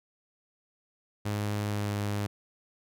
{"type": "tone with pitch glide", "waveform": "sawtooth", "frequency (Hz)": [103.83, 102.7], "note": ["G#2", "G#2"], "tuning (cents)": [0, -19], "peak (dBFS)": -25, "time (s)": [1.25, 2.27], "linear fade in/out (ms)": 10, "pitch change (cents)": -19, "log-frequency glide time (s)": [1.67, 1.93], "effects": []}